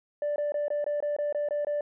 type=tone bursts; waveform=sine; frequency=587.3 Hz; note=D5; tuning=in tune; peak=-24 dBFS; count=10; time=0.22-1.809 s; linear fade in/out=2 ms; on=140 ms; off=21 ms; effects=tanh soft clip ceiling -24 dBFS